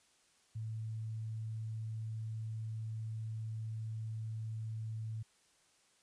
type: tone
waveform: sine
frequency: 110.6 Hz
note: A2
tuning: 9 cents sharp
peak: -38 dBFS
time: 0.55-5.23 s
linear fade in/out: 10 ms
effects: white hiss -70 dBFS RMS until 6.02 s + resampled to 22050 Hz